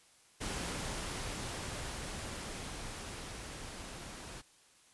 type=noise with level ramp; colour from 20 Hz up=pink; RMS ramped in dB=-38 to -47 dBFS; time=0.4-4.42 s; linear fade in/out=20 ms; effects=white hiss -64 dBFS RMS until 4.93 s + resampled to 24000 Hz